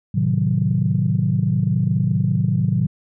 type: chord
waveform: sine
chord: A diminished seventh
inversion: none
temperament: equal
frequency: 110 / 130.81 / 155.56 / 185 Hz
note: A2 / C3 / Eb3 / Gb3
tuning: 0 / 0 / 0 / 0 cents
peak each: -21 dBFS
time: 0.14-2.87 s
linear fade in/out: 10 ms
effects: tanh soft clip ceiling -6 dBFS